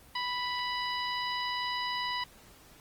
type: harmonic tone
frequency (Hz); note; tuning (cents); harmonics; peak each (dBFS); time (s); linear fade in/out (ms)
987.8; B5; 0; 1 / 2 / 3 / 4 / 5; -34 / -37 / -39 / -40 / -41; 0.15-2.24; 5
effects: pink hiss -56 dBFS RMS until 2.8 s + Opus 24 kbps